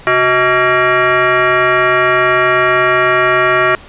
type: tone with frequency modulation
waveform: sine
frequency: 369.9 Hz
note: F#4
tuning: in tune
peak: -8 dBFS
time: 0.07-3.75 s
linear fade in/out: 0 ms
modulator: 502 Hz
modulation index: 3.6
effects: pink hiss -37 dBFS RMS until 3.88 s + resampled to 8000 Hz